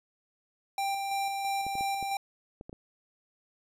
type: tone with tremolo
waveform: square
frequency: 789 Hz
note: G5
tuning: 11 cents sharp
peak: -29 dBFS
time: 0.78-2.17 s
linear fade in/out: 2 ms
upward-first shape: square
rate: 3 Hz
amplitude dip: 30%
type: clicks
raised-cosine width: 2 ms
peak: -29 dBFS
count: 7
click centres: 1.666 / 1.754 / 1.809 / 2.027 / 2.611 / 2.695 / 2.729 s
effects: resampled to 32000 Hz